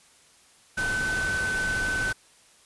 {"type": "tone in noise", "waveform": "sine", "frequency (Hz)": 1518, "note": "F#6", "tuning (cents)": 44, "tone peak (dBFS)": -25, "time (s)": [0.77, 2.13], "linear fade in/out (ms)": 10, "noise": "pink", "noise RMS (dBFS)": -33, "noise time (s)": [0.77, 2.13], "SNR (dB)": 5, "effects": ["white hiss -57 dBFS RMS until 2.65 s", "resampled to 24000 Hz"]}